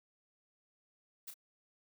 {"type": "noise with echo", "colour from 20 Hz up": "blue", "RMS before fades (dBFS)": -45, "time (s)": [1.27, 1.31], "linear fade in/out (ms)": 10, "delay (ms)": 32, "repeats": 1, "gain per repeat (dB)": -7, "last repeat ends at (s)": 1.342, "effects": []}